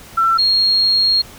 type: tone pair in turn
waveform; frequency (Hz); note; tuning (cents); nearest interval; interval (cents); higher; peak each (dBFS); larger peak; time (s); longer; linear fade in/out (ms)
sine; 1343 / 4264; E6 / C8; +32 / +32; octave + minor sixth; 2000; second; -11; neither; 0.17-0.38 / 0.38-1.22; second; 10
effects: pink hiss -39 dBFS RMS until 1.38 s